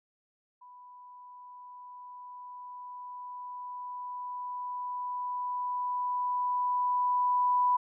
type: tone with level ramp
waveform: sine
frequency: 990 Hz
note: B5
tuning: 4 cents sharp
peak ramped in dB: -49 to -22 dBFS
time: 0.61-7.77 s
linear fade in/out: 10 ms
effects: none